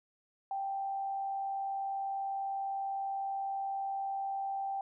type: tone with frequency modulation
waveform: sine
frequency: 784 Hz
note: G5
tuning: in tune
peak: -33 dBFS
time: 0.51-4.81 s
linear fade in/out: 2 ms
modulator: 80.2 Hz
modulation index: 0.22
effects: none